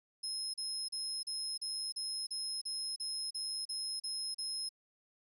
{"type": "tone bursts", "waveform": "35% pulse", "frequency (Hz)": 5150, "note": "E8", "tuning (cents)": -41, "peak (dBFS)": -34, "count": 13, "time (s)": [0.23, 4.692], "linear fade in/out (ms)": 10, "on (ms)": 310, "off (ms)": 36, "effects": []}